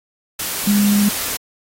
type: tone in noise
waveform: sine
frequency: 204.6 Hz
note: G#3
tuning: 26 cents flat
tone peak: -12 dBFS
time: 0.67-1.09 s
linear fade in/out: 5 ms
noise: white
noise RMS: -23 dBFS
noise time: 0.39-1.37 s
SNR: +8 dB
effects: AAC 48 kbps